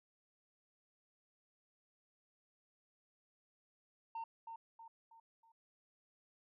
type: tone with echo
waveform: sine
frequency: 911 Hz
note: A#5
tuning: 40 cents flat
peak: -38 dBFS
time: 4.15-4.24 s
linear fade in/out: 5 ms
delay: 320 ms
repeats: 4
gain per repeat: -7 dB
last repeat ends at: 5.52 s
effects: tanh soft clip ceiling -40 dBFS